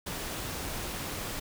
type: noise with amplitude modulation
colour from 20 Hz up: pink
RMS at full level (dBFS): -35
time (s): 0.06-1.4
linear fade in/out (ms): 10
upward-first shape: sine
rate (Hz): 254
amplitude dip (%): 30
effects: none